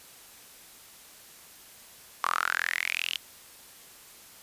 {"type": "tone with high-pass filter sweep", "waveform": "sawtooth", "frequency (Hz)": 42.6, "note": "F1", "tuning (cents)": -42, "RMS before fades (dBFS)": -30, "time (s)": [2.23, 3.17], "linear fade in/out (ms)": 10, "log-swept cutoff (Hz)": [1100, 3100], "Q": 7.5, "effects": ["white hiss -51 dBFS RMS until 4.42 s", "resampled to 32000 Hz"]}